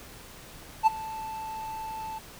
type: tone with ADSR envelope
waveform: triangle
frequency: 880 Hz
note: A5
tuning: in tune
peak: -12 dBFS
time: 0.83-2.19 s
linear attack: 38 ms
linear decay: 17 ms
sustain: -20 dB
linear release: 12 ms
effects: pink hiss -47 dBFS RMS until 2.39 s